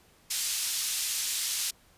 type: band-pass noise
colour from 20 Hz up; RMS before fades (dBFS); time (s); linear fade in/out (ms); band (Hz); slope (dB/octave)
pink; -31; 0.3-1.71; 10; 4300 to 12000; 12
effects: pink hiss -61 dBFS RMS until 1.97 s + resampled to 32000 Hz